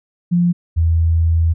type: tone pair in turn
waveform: sine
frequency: 174.61 / 82.4 Hz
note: F3 / E2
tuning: 0 / 0 cents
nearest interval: octave + minor second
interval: 1300 cents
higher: first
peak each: -11 dBFS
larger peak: neither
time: 0.31-0.53 / 0.76-1.54 s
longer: second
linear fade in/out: 20 ms
effects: none